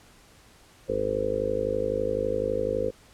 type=harmonic tone; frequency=51.91 Hz; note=G#1; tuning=in tune; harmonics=1 / 2 / 4 / 5 / 6 / 7 / 8 / 9 / 10; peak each=-39 / -38 / -39 / -40 / -38 / -40 / -33 / -29 / -28 dBFS; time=0.88-2.91 s; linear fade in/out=20 ms; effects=pink hiss -55 dBFS RMS until 3.13 s + low-pass 11000 Hz 12 dB/octave